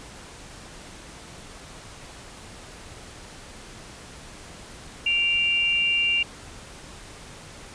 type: tone pair together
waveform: sine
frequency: 2346 / 2785 Hz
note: D7 / F7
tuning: -2 / -5 cents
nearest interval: minor third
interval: 297 cents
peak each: -28 / -20 dBFS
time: 5.06-6.23 s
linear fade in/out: 5 ms
effects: pink hiss -43 dBFS RMS until 7.74 s + resampled to 22050 Hz